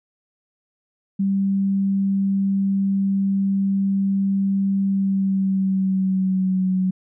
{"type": "tone with pitch glide", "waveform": "sine", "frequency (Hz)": [195.7, 186.32], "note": ["G3", "F#3"], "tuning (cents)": [-3, 12], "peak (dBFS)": -17, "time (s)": [1.19, 6.91], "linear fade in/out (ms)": 10, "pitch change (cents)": -85, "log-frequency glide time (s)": [4.86, 6.69], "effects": []}